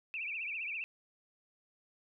sine tone with vibrato, 2498 Hz, D#7, 6 cents sharp, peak -36 dBFS, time 0.14-0.84 s, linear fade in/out 0 ms, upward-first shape triangle, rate 15 Hz, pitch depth 180 cents each way, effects none

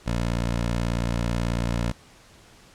15% pulse tone, 58.3 Hz, A#1, 1 cent sharp, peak -17 dBFS, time 0.06-1.92 s, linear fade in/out 10 ms, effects pink hiss -52 dBFS RMS until 2.74 s + low-pass 9000 Hz 12 dB/octave

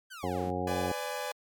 sawtooth linear sweep, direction down, 1600 to 32 Hz, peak -39 dBFS, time 0.1-0.52 s, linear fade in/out 20 ms
harmonic tone, 90.6 Hz, F#2, 36 cents flat, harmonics 1 / 2 / 3 / 4 / 5 / 6 / 8 / 9, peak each -38 / -38 / -38 / -38 / -38 / -38 / -38 / -38 dBFS, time 0.23-0.92 s, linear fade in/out 5 ms
sawtooth chord, G# diminished, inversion first, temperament equal with one note detuned, 502.8 / 587.3 / 830.6 Hz, B4 / D5 / G#5, +31 / 0 / 0 cents, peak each -34 dBFS, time 0.67-1.32 s, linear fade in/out 5 ms
effects MP3 96 kbps

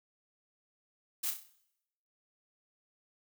blue noise with echo, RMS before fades -34 dBFS, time 1.23-1.31 s, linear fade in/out 10 ms, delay 32 ms, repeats 6, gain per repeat -6 dB, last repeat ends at 1.502 s, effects noise-tail reverb RT60 0.8 s tail -18 dB re dry

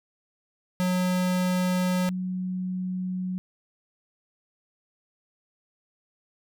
square / sine tone pair in turn, 182.2 / 184 Hz, F#3 / F#3, -26 / -9 cents, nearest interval unison, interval 17 cents, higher second, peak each -23 / -27 dBFS, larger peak first, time 0.8-2.09 / 2.09-3.38 s, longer neither, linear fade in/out 0 ms, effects none

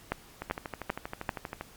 two click trains, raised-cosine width 0.5 ms, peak -20 / -13 dBFS, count 16 / 4, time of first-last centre 0.42-1.61 / 0.12-1.292 s, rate 12.6 / 2.56 Hz, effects pink hiss -54 dBFS RMS until 1.76 s + MP3 96 kbps

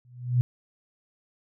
sine tone with exponential growth, 123.47 Hz, B2, in tune, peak -15 dBFS, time 0.05-0.41 s, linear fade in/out 0 ms, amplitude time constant 78 ms, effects none

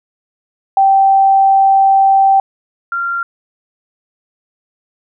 sine tone pair in turn, 779 / 1383.4 Hz, G5 / F6, -11 / -17 cents, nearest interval minor seventh, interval 994 cents, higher second, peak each -6 / -15 dBFS, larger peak first, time 0.77-2.4 / 2.92-3.23 s, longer first, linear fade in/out 2 ms, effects none

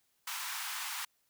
pink high-pass noise, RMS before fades -39 dBFS, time 0.27-1.05 s, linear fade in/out 5 ms, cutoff 870 Hz, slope 48 dB/octave, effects white hiss -75 dBFS RMS until 1.29 s

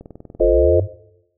click train, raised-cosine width 2 ms, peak -23 dBFS, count 10, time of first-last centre 0.01-0.447 s, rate 20.6 Hz
sine linear sweep, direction up, 36.93 to 103.83 Hz, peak -18 dBFS, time 0.39-0.88 s, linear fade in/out 50 ms
sine chord, F dominant seventh, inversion none, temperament equal, 349.2 / 440 / 523.3 / 622.3 Hz, F4 / A4 / C5 / Eb5, 0 / 0 / 0 / 0 cents, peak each -17 dBFS, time 0.4-0.8 s, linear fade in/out 5 ms
effects noise-tail reverb RT60 0.8 s tail -18 dB re dry

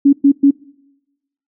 sine tone bursts, 280 Hz, C#4, 18 cents sharp, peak -5 dBFS, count 3, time 0.05-0.51 s, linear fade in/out 10 ms, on 80 ms, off 110 ms, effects noise-tail reverb RT60 1.0 s tail -24 dB re dry

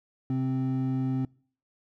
triangle tone pair together, 130.81 / 261.6 Hz, C3 / C4, 0 / 0 cents, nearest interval octave, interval 1200 cents, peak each -26 dBFS, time 0.3-1.25 s, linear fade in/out 2 ms, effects noise-tail reverb RT60 0.5 s tail -25 dB re dry

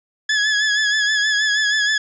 sawtooth tone with vibrato, 1700 Hz, G#6, 40 cents sharp, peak -12 dBFS, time 0.29-1.98 s, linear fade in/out 5 ms, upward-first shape sine, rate 6.3 Hz, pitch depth 45 cents each way, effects resampled to 16000 Hz + 9-bit

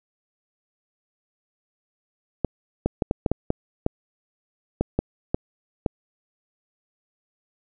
clicks, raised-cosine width 2 ms, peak -7 dBFS, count 12, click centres 2.447 / 2.86 / 3.022 / 3.111 / 3.262 / 3.316 / 3.504 / 3.864 / 4.81 / 4.99 / 5.345 / 5.862 s, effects none

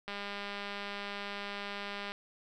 click train, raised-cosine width 0.3 ms, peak -24 dBFS, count 413, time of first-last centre 0.08-2.12 s, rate 202 Hz, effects none

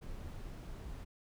brown noise, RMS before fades -45 dBFS, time 0.01-1.05 s, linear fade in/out 20 ms, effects none

